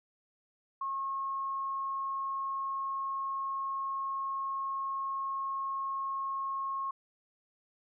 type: tone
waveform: sine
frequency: 1085 Hz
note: C#6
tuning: 37 cents flat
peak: -32 dBFS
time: 0.81-6.91 s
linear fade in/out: 5 ms
effects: none